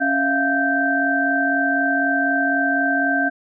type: tone cluster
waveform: sine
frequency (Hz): 277 / 659 / 703 / 1561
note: C#4 / E5 / F5 / G6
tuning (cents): -1 / -1 / +11 / -8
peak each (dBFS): -22 / -28 / -23 / -19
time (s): 0-3.3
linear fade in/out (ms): 20
effects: none